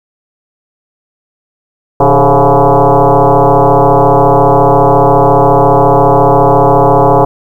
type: tone with frequency modulation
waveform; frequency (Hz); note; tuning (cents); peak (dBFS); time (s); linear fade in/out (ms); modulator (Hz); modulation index
sine; 157.2; D#3; +18; -3; 2-7.25; 5; 140; 6.2
effects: 7-bit